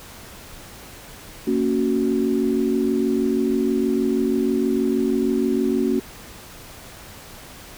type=chord; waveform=sine; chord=F# major; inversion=first; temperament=just; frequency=231.2 / 277.5 / 370 Hz; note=A#3 / C#4 / F#4; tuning=-14 / +2 / 0 cents; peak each=-22 dBFS; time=1.47-6 s; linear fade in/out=5 ms; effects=pink hiss -41 dBFS RMS until 7.77 s